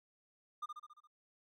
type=tone with echo; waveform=triangle; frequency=1210 Hz; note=D#6; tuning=49 cents flat; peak=-36 dBFS; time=0.62-0.66 s; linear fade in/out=10 ms; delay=69 ms; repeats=6; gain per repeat=-4 dB; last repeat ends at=1.074 s; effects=none